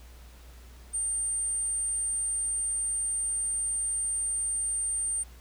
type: tone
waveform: sine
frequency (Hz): 8810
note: C#9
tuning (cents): -12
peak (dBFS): -27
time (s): 0.93-5.24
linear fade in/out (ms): 20
effects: added 60 Hz sine -47 dBFS peak until 5.4 s + pink hiss -56 dBFS RMS until 5.4 s